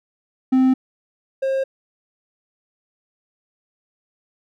triangle tone pair in turn, 260 / 535.2 Hz, C4 / C5, -11 / +39 cents, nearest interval octave, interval 1250 cents, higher second, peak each -10 / -16 dBFS, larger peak first, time 0.52-0.74 / 1.42-1.64 s, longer neither, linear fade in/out 10 ms, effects none

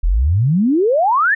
sine exponential sweep, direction up, 37 to 1862 Hz, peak -11 dBFS, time 0.03-1.35 s, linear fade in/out 10 ms, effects none

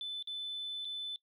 sine tone with dropouts, 3510 Hz, A7, 5 cents flat, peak -36 dBFS, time 0.01-1.16 s, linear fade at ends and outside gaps 1 ms, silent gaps 0.226-0.273 / 0.848-0.852 s, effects noise-tail reverb RT60 0.1 s tail -20 dB re dry + tanh soft clip ceiling -33 dBFS

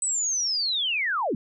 sine linear sweep, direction down, 8140 to 173.9 Hz, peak -23 dBFS, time 0.02-1.35 s, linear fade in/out 2 ms, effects none

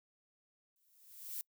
violet noise with exponential growth, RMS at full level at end -39 dBFS, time 0.76-1.41 s, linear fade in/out 0 ms, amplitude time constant 140 ms, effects noise-tail reverb RT60 0.1 s tail -26 dB re dry

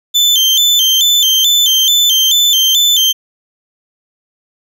35% pulse tone with vibrato, 3323 Hz, G#7, in tune, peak -6 dBFS, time 0.14-3.13 s, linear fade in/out 20 ms, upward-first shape square, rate 2.3 Hz, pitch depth 98 cents each way, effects none

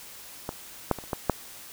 clicks, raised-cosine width 1 ms, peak -16 / -7 / -22 / -30 / -13 / -6 dBFS, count 6, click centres 0.491 / 0.913 / 0.987 / 1.039 / 1.132 / 1.297 s, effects white hiss -45 dBFS RMS until 1.72 s

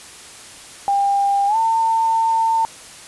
sine tone with pitch glide, 799 to 902 Hz, G5 to A5, +33 to +43 cents, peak -14 dBFS, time 0.88-2.65 s, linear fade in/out 0 ms, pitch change +210 cents, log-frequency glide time 1.47-1.57 s, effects white hiss -39 dBFS RMS until 3.07 s + resampled to 24000 Hz

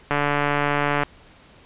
click train, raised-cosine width 0.5 ms, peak -6 dBFS, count 135, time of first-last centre 0.11-1.034 s, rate 145 Hz, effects pink hiss -50 dBFS RMS until 1.65 s + resampled to 8000 Hz

